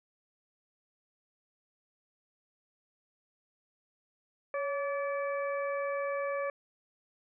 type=harmonic tone with a mistuned harmonic; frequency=576 Hz; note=D5; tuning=34 cents flat; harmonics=1 / 2 / 3 / 4; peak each=-32 / -38 / -42 / -44 dBFS; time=4.54-6.5 s; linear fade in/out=2 ms; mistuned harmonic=1; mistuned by=-51 cents; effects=none